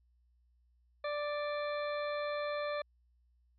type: harmonic tone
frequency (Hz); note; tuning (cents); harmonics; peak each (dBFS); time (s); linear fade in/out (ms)
588; D5; +2; 1 / 2 / 3 / 4 / 6 / 7; -35 / -41 / -45 / -47 / -51 / -52; 1.04-2.82; 5
effects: added 60 Hz sine -67 dBFS peak until 3.58 s